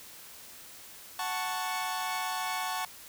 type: chord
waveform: sawtooth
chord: F# minor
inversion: none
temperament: equal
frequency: 740 / 880 / 1108.7 Hz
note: F#5 / A5 / C#6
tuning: 0 / 0 / 0 cents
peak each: -32 dBFS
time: 1.19-2.85 s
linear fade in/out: 2 ms
effects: white hiss -49 dBFS RMS until 3.08 s